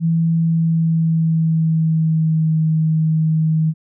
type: tone with pitch glide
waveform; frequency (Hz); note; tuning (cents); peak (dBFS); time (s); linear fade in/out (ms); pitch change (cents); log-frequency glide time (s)
sine; 164.81 to 158.37; E3 to D#3; 0 to +31; -13; 0-3.74; 50; -69; 0.34-2.58
effects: none